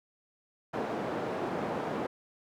white band-pass noise, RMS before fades -34 dBFS, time 0.73-2.07 s, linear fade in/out 10 ms, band 190 to 660 Hz, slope 12 dB/octave, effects none

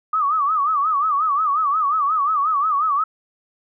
sine tone with vibrato, 1200 Hz, D6, 37 cents sharp, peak -16 dBFS, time 0.13-3.04 s, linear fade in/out 5 ms, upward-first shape sine, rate 5.6 Hz, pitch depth 140 cents each way, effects none

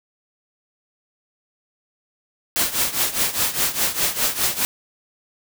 white noise with tremolo, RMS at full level -18 dBFS, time 2.56-4.65 s, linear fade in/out 0 ms, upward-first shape triangle, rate 4.9 Hz, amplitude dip 85%, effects none

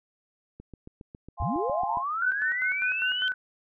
click train, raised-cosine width 3 ms, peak -30 dBFS, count 11, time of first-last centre 0.6-1.972 s, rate 7.29 Hz
sine chord, F minor, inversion none, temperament equal with one note detuned, 698.5 / 824.9 / 1046.5 Hz, F5 / Ab5 / C6, 0 / -12 / 0 cents, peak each -33 dBFS, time 1.37-2.04 s, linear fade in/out 50 ms
sine linear sweep, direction up, 52.4 to 3136 Hz, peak -27 dBFS, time 1.4-3.28 s, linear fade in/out 0 ms
sine tone with tremolo, 1505 Hz, F#6, 29 cents sharp, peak -25 dBFS, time 2.22-3.34 s, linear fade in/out 2 ms, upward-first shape square, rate 5 Hz, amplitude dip 70%
effects none

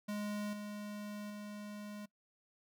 square tone with level steps, 207.7 Hz, G#3, in tune, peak -38 / -43 / -45 dBFS, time 0.08-2.06 s, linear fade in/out 10 ms, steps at 0.53 / 1.3 s, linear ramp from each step 2 ms, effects noise-tail reverb RT60 0.1 s tail -22 dB re dry

